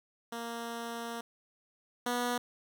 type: tone pair in turn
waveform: 10% pulse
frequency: 232.9 / 243.7 Hz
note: A#3 / B3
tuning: -1 / -23 cents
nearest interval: minor second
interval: 78 cents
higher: second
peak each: -29 / -22 dBFS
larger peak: second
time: 0.32-1.21 / 2.06-2.38 s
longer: first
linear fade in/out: 5 ms
effects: none

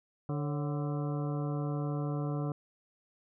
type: harmonic tone with a mistuned harmonic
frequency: 146.83 Hz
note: D3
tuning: in tune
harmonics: 1 / 2 / 3 / 4 / 5 / 7 / 8 / 9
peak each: -32 / -38 / -42 / -44 / -46 / -49 / -50 / -51 dBFS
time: 0.29-2.52 s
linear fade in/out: 2 ms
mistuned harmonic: 4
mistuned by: -84 cents
effects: none

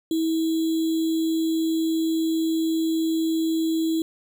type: tone with sample-and-hold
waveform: sine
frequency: 323.6 Hz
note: E4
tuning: 32 cents flat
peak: -20 dBFS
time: 0.11-4.02 s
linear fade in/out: 2 ms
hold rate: 3675 Hz
effects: none

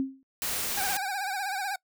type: tone with exponential decay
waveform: sine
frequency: 267.3 Hz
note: C4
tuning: 37 cents sharp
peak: -22 dBFS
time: 0-0.23 s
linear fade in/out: 0 ms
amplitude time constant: 49 ms
type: noise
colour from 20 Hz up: white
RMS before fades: -31 dBFS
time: 0.42-0.97 s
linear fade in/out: 0 ms
type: tone with vibrato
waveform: 25% pulse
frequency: 784 Hz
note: G5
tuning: in tune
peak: -26 dBFS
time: 0.77-1.76 s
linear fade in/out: 5 ms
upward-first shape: triangle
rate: 16 Hz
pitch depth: 110 cents each way
effects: noise-tail reverb RT60 0.1 s tail -24 dB re dry

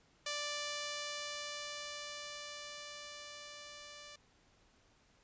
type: tone with level ramp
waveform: 5% pulse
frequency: 587.3 Hz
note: D5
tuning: in tune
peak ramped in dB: -25 to -39 dBFS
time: 0.26-4.16 s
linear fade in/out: 5 ms
effects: pink hiss -69 dBFS RMS until 5.23 s + resampled to 16000 Hz

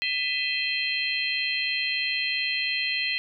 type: tone cluster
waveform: sine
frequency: 1998 / 2508 / 2651 / 3172 / 4147 Hz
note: B6 / D#7 / E7 / G7 / C8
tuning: +20 / +13 / +9 / +20 / -16 cents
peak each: -31 dBFS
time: 0.02-3.18 s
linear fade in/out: 0 ms
effects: none

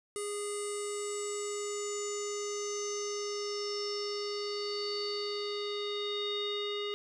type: tone with low-pass filter sweep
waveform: square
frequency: 411.2 Hz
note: G#4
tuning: 17 cents flat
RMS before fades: -36 dBFS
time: 0.16-6.94 s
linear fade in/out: 0 ms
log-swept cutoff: 9200 to 3400 Hz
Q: 9.8
effects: none

